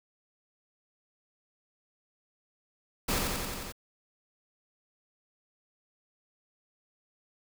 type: noise with echo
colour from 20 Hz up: pink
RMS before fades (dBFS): -29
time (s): 3.08-3.19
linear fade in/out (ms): 10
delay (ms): 89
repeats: 6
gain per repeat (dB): -2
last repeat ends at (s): 3.724
effects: none